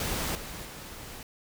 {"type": "noise with level steps", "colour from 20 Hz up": "pink", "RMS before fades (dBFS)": [-31, -40, -43], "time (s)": [0, 1.23], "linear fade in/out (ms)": 2, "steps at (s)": [0.35, 0.65], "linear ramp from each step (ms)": 2, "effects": []}